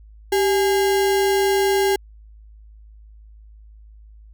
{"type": "tone with sample-and-hold", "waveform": "sine", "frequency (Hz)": 390.4, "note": "G4", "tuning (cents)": -7, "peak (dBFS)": -15, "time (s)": [0.32, 1.96], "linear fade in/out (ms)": 5, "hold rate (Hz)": 1225, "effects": ["added 53 Hz sine -42 dBFS peak until 4.33 s"]}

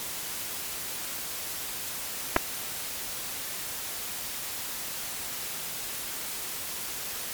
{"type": "clicks", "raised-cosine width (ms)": 0.5, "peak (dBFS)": -5, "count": 2, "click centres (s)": [2.363, 2.366], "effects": ["white hiss -35 dBFS RMS until 7.33 s", "MP3 96 kbps"]}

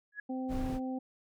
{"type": "tone with exponential growth", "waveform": "sine", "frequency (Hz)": 1679, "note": "G#6", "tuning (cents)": 18, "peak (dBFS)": -34, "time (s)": [0.12, 0.2], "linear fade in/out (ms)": 5, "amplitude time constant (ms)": 17}
{"type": "harmonic tone", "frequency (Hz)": 258.9, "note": "C4", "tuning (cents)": -18, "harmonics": [1, 2, 3], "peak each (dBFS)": [-34, -43, -44], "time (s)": [0.29, 0.99], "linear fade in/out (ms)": 10}
{"type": "noise", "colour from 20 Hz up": "brown", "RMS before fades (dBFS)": -37, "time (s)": [0.48, 0.8], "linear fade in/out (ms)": 50}
{"effects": []}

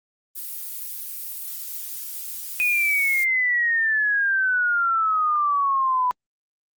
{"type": "noise", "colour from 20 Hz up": "violet", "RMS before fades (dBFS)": -32, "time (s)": [0.35, 3.25], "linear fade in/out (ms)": 20}
{"type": "exponential sweep", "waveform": "sine", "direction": "down", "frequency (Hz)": [2489, 987.8], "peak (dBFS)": -18, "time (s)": [2.6, 6.11], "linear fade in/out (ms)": 0}
{"effects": ["Opus 24 kbps"]}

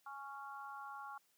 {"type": "harmonic tone", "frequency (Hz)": 277.2, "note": "C#4", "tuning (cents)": 0, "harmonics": [3, 4, 5], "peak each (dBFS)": [-50, -50, -51], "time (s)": [0.06, 1.18], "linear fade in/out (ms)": 5, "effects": ["white hiss -75 dBFS RMS until 1.37 s", "high-pass 150 Hz 12 dB/octave"]}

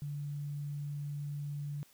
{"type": "tone", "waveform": "sine", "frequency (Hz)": 144.9, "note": "D3", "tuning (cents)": -23, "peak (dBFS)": -36, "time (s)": [0.02, 1.83], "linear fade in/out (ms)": 0, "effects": ["white hiss -64 dBFS RMS until 1.93 s"]}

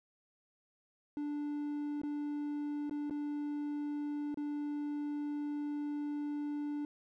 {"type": "tone with dropouts", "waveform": "triangle", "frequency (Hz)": 293.2, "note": "D4", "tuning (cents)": -3, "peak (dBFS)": -33, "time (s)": [1.17, 6.85], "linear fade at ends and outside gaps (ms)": 1, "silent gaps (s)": [[2.016, 2.034], [2.896, 2.91], [3.098, 3.108], [4.344, 4.373]], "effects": []}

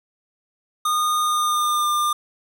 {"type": "tone with pitch glide", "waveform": "square", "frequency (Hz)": [1226, 1200.1], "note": ["D#6", "D6"], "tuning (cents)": [-26, 37], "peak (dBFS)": -19, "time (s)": [0.85, 2.13], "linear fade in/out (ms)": 5, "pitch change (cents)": -37, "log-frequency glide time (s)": [1.21, 1.87], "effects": []}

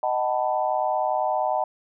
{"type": "chord", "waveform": "sine", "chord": "B dominant seventh", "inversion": "first", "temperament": "equal with one note detuned", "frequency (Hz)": [622.3, 752.5, 880, 987.8], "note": ["D#5", "F#5", "A5", "B5"], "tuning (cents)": [0, 29, 0, 0], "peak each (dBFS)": [-26, -25, -27, -31], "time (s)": [0.03, 1.64], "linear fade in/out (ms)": 2, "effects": []}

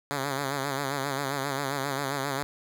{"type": "tone with vibrato", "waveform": "5% pulse", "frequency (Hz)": 138.59, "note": "C#3", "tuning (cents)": 0, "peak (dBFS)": -17, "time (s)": [0.11, 2.43], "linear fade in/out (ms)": 0, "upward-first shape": "sine", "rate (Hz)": 7.5, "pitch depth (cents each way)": 75, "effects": []}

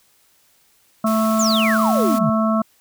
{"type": "harmonic tone", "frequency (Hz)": 220, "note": "A3", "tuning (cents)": 0, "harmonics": [1, 3, 5, 6], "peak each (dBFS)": [-17, -22, -24, -25], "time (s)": [1.04, 2.62], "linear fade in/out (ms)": 5}
{"type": "noise", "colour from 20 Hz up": "white", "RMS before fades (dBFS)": -33, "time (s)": [1.06, 2.19], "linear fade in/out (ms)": 10}
{"type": "exponential sweep", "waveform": "sine", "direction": "down", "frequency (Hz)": [7500, 130.81], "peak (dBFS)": -19, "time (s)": [1.39, 2.3], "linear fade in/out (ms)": 5}
{"effects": ["white hiss -58 dBFS RMS until 2.8 s"]}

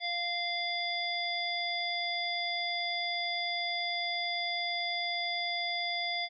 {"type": "harmonic tone with a mistuned harmonic", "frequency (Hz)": 693, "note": "F5", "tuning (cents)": -14, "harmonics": [1, 3, 5, 7], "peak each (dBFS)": [-37, -35, -36, -38], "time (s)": [0, 6.29], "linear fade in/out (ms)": 50, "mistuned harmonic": 1, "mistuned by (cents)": 16, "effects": []}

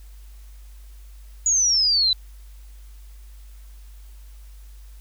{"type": "exponential sweep", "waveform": "sine", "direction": "down", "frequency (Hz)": [6880, 3951], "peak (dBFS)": -16, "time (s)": [1.46, 2.13], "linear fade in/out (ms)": 2, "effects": ["added 50 Hz sine -40 dBFS peak until 5 s", "white hiss -57 dBFS RMS until 5 s"]}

